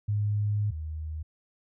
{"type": "tone pair in turn", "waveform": "sine", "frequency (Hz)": [104.1, 77.98], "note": ["G#2", "D#2"], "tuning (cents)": [5, 4], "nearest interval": "perfect fourth", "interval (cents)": 501, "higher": "first", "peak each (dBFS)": [-24, -32], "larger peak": "first", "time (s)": [[0.08, 0.71], [0.71, 1.23]], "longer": "first", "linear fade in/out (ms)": 10, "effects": []}